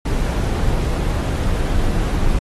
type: noise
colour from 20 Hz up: brown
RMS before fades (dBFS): -18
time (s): 0.05-2.39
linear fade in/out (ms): 5
effects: AAC 32 kbps